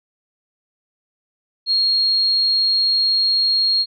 sine tone, 4266 Hz, C8, 33 cents sharp, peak -14 dBFS, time 1.66-3.86 s, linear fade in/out 50 ms, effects none

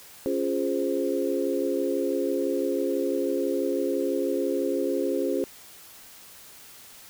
sine chord, Db major seventh, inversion none, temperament equal, 277.2 / 349.2 / 415.3 / 523.3 Hz, Db4 / F4 / Ab4 / C5, 0 / 0 / 0 / 0 cents, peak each -29 dBFS, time 0.26-5.44 s, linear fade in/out 0 ms, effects white hiss -48 dBFS RMS until 7.09 s

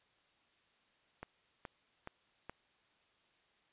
click train, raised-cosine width 0.5 ms, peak -29 dBFS, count 4, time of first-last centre 1.23-2.496 s, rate 2.37 Hz, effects white hiss -72 dBFS RMS until 3.72 s + resampled to 8000 Hz

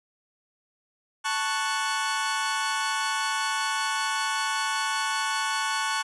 sawtooth chord, F# minor, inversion first, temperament equal, 880 / 1108.7 / 1480 Hz, A5 / C#6 / F#6, 0 / 0 / 0 cents, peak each -26 dBFS, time 1.24-6.03 s, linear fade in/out 20 ms, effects resampled to 24000 Hz

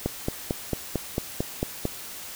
click train, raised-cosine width 2 ms, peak -11 dBFS, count 9, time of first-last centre 0.06-1.854 s, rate 4.46 Hz, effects white hiss -39 dBFS RMS until 2.35 s

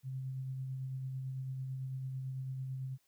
sine tone with tremolo, 131.6 Hz, C3, 10 cents sharp, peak -36 dBFS, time 0.03-2.98 s, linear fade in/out 50 ms, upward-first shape sine, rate 9 Hz, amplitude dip 25%, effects white hiss -75 dBFS RMS until 3.07 s

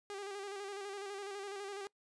sawtooth tone with vibrato, 399 Hz, G4, 31 cents sharp, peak -38 dBFS, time 0.1-1.87 s, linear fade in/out 0 ms, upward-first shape square, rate 12 Hz, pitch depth 43 cents each way, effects noise-tail reverb RT60 0.1 s tail -23 dB re dry + resampled to 22050 Hz

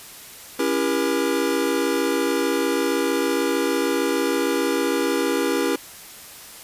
square chord, C# diminished seventh, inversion none, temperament just, 277.2 / 332.6 / 399.1 / 479 Hz, C#4 / E4 / G4 / Bb4, 0 / +16 / +31 / +47 cents, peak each -26 dBFS, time 0.59-5.76 s, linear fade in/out 5 ms, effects white hiss -41 dBFS RMS until 6.63 s + resampled to 32000 Hz

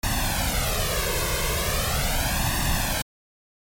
pink noise with flanger, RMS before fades -24 dBFS, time 0.03-3.02 s, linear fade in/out 5 ms, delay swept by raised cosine 1.1 to 1.93 ms, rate 0.39 Hz, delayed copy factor +0.9, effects MP3 64 kbps

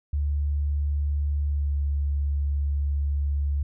sine tone with pitch glide, 72.5 to 71.38 Hz, D2 to D2, -22 to -49 cents, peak -22 dBFS, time 0.13-3.63 s, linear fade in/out 5 ms, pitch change -27 cents, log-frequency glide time 1.48-1.72 s, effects none

